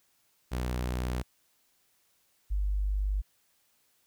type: tone pair in turn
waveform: sawtooth / sine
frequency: 61.8 / 49.67 Hz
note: B1 / G1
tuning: +2 / +24 cents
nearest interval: major third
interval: 378 cents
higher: first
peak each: -26 dBFS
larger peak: neither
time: 0.51-1.23 / 2.5-3.22 s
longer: neither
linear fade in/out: 20 ms
effects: white hiss -70 dBFS RMS until 4.06 s